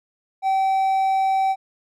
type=tone; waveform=triangle; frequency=770 Hz; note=G5; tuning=31 cents flat; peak=-15 dBFS; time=0.42-1.56 s; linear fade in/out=50 ms; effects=none